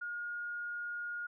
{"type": "tone", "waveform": "sine", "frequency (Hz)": 1429, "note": "F6", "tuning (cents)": 39, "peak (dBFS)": -37, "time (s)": [0.01, 1.27], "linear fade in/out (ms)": 10, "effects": []}